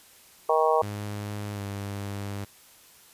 harmonic tone, 157.7 Hz, D#3, 24 cents sharp, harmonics 3 / 4 / 5 / 6 / 7, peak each -24 / -25 / -26 / -27 / -27 dBFS, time 0.49-0.82 s, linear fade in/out 5 ms
sawtooth tone with pitch glide, 103.5 to 100.26 Hz, G#2 to G2, -5 to +39 cents, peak -28 dBFS, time 0.82-2.45 s, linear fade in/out 10 ms, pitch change -56 cents, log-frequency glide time 1.54-1.6 s
effects white hiss -54 dBFS RMS until 3.13 s + resampled to 32000 Hz

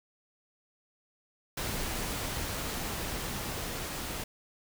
pink noise with level ramp, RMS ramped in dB -34 to -37 dBFS, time 1.57-4.24 s, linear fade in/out 5 ms, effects none

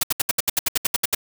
white noise bursts, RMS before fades -19 dBFS, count 13, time 0.01-1.149 s, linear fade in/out 5 ms, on 23 ms, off 70 ms, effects none

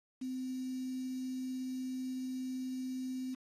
sine tone with quantisation, 257.5 Hz, C4, 28 cents flat, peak -36 dBFS, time 0.21-3.35 s, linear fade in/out 10 ms, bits 9, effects AAC 32 kbps

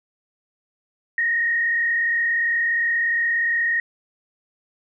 sine tone with frequency modulation, 1864.7 Hz, A#6, in tune, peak -18 dBFS, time 1.18-3.8 s, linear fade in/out 2 ms, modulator 37.1 Hz, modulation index 0.83, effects none

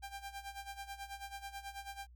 sawtooth tone with tremolo, 793 Hz, G5, 20 cents sharp, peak -38 dBFS, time 0.02-2.07 s, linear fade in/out 20 ms, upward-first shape sine, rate 9.2 Hz, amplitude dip 80%, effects added 60 Hz sine -55 dBFS peak until 2.15 s

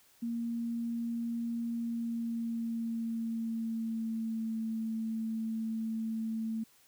sine tone with pitch glide, 233.1 to 223 Hz, A#3 to A3, 0 to +23 cents, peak -32 dBFS, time 0.22-6.64 s, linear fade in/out 10 ms, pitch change -77 cents, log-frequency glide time 1.74-4.61 s, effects white hiss -64 dBFS RMS until 6.87 s

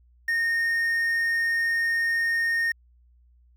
triangle tone with quantisation, 1842 Hz, A#6, 21 cents flat, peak -20 dBFS, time 0.28-2.72 s, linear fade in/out 5 ms, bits 8, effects added 60 Hz sine -55 dBFS peak until 3.56 s

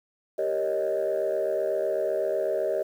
sine chord, Eb dominant seventh, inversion first, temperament equal, 392 / 466.2 / 554.4 / 622.3 Hz, G4 / Bb4 / Db5 / Eb5, 0 / 0 / 0 / 0 cents, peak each -29 / -31 / -29 / -26 dBFS, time 0.38-2.83 s, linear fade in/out 10 ms, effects tanh soft clip ceiling -18 dBFS + 9-bit

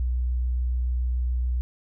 sine tone with vibrato, 61.6 Hz, B1, 4 cents flat, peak -22 dBFS, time 0-1.61 s, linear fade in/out 0 ms, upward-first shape triangle, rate 7 Hz, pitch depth 11 cents each way, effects none

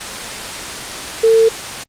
sine tone in noise, 450 Hz, A4, 39 cents sharp, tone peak -7 dBFS, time 1.23-1.49 s, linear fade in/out 10 ms, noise white, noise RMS -23 dBFS, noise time 0-1.84 s, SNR +13 dB, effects low-pass 7000 Hz 12 dB/octave + Opus 32 kbps

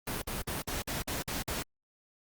pink noise bursts, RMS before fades -35 dBFS, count 8, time 0.07-1.627 s, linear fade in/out 5 ms, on 150 ms, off 51 ms, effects Opus 32 kbps

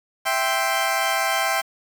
20% pulse chord, C major, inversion first, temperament equal, 659.3 / 784 / 1046.5 Hz, E5 / G5 / C6, 0 / 0 / 0 cents, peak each -20 / -18 / -21 dBFS, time 0.25-1.62 s, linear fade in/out 20 ms, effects 7-bit

